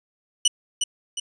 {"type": "tone with echo", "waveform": "20% pulse", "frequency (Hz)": 2960, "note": "F#7", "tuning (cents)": 0, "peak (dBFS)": -9, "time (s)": [0.45, 0.48], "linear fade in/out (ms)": 5, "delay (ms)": 360, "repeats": 2, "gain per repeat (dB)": -6, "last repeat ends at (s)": 1.2, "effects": ["resampled to 22050 Hz"]}